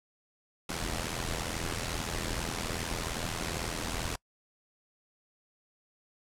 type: noise with amplitude modulation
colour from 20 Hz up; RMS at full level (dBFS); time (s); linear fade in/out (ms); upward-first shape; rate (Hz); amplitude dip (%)
pink; -31; 0.69-4.16; 5; sine; 82.4; 75
effects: noise-tail reverb RT60 0.1 s tail -26 dB re dry + low-pass 10000 Hz 12 dB/octave